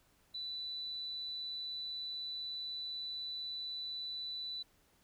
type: tone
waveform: sine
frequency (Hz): 3978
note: B7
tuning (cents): +12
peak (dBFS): -39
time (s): 0.34-4.63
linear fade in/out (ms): 10
effects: pink hiss -70 dBFS RMS until 5.03 s